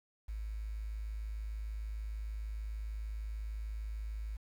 sine tone with quantisation, 53.3 Hz, G#1, 46 cents sharp, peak -37 dBFS, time 0.28-4.37 s, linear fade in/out 10 ms, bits 10, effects none

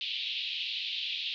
pink band-pass noise, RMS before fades -35 dBFS, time 0.01-1.34 s, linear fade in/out 0 ms, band 2700 to 4000 Hz, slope 48 dB/octave, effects none

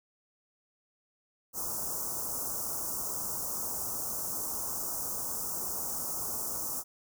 white band-stop noise, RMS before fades -35 dBFS, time 1.53-6.84 s, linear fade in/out 50 ms, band 1300 to 5600 Hz, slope 48 dB/octave, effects none

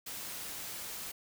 white noise, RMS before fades -42 dBFS, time 0.06-1.12 s, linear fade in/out 10 ms, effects none

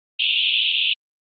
pink band-pass noise, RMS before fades -20 dBFS, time 0.19-0.94 s, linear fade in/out 10 ms, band 2600 to 3600 Hz, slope 96 dB/octave, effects Opus 24 kbps

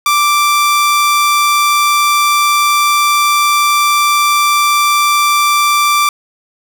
sawtooth tone, 1174.7 Hz, D6, in tune, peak -5 dBFS, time 0.06-6.09 s, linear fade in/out 2 ms, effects none

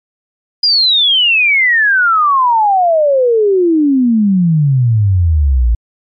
sine exponential sweep, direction down, 4952 to 55 Hz, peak -7 dBFS, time 0.63-5.75 s, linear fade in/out 5 ms, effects MP3 48 kbps

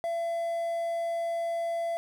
triangle tone with quantisation, 675 Hz, E5, 41 cents sharp, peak -26 dBFS, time 0.04-1.97 s, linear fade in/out 0 ms, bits 9, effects none

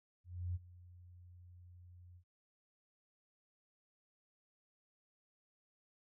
sine tone with ADSR envelope, 88.8 Hz, F2, 29 cents sharp, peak -35 dBFS, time 0.24-2.24 s, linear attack 310 ms, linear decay 29 ms, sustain -20 dB, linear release 77 ms, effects none

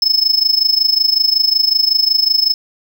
triangle tone with amplitude modulation, 5220 Hz, E8, 18 cents flat, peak -6 dBFS, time 0.02-2.54 s, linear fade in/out 2 ms, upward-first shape sine, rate 25.4 Hz, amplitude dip 85%, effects none

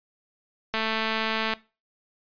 click train, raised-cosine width 0.3 ms, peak -11 dBFS, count 177, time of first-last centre 0.74-1.536 s, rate 221 Hz, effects noise-tail reverb RT60 0.3 s tail -20 dB re dry + resampled to 11025 Hz

